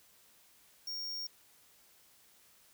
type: tone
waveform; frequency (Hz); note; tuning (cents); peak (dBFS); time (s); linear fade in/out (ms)
square; 5550; F8; -12; -38; 0.87-1.27; 5
effects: white hiss -64 dBFS RMS until 2.73 s